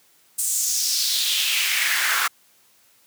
pink noise with high-pass filter sweep, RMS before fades -22 dBFS, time 0.38-2.28 s, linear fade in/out 10 ms, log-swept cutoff 8600 to 1300 Hz, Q 3, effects white hiss -58 dBFS RMS until 3.06 s + high-pass 100 Hz 12 dB/octave

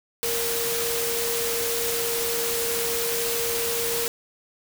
sine tone in noise, 466.2 Hz, A#4, in tune, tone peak -28 dBFS, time 0.23-4.08 s, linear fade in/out 0 ms, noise white, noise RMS -27 dBFS, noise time 0.23-4.08 s, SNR -4 dB, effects none

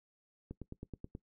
click train, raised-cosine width 3 ms, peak -30 dBFS, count 7, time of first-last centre 0.51-1.151 s, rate 9.36 Hz, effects noise-tail reverb RT60 0.1 s tail -20 dB re dry

